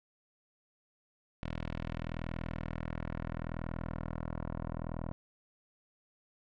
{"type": "tone with low-pass filter sweep", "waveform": "10% pulse", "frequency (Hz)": 40.73, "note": "E1", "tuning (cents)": -20, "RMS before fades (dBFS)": -39, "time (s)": [1.43, 5.12], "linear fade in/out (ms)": 0, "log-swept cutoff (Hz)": [3200, 990], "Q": 1.2, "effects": []}